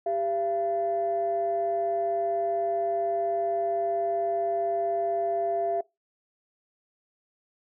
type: tone pair together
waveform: sine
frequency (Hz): 396 / 680.3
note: G4 / F5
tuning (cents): +18 / -46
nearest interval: major sixth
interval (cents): 936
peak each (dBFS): -30 / -25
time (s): 0.06-5.81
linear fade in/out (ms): 5
effects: noise-tail reverb RT60 0.2 s tail -21 dB re dry + tanh soft clip ceiling -18 dBFS